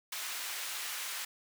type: high-pass noise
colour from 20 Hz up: pink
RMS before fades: -39 dBFS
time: 0.12-1.25 s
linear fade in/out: 5 ms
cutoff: 1500 Hz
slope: 12 dB/octave
effects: none